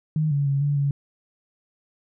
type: tone with pitch steps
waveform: sine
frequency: 154.9 / 142.2 / 139 / 144.2 / 141.1 Hz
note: D#3 / C#3 / C#3 / D3 / C#3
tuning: -7 / +45 / +5 / -31 / +31 cents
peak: -19 dBFS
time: 0.16-0.91 s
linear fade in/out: 2 ms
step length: 150 ms
effects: none